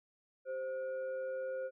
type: tone with frequency modulation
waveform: sine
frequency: 523.3 Hz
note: C5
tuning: in tune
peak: -36 dBFS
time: 0.45-1.71 s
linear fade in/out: 50 ms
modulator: 915 Hz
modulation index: 0.4
effects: none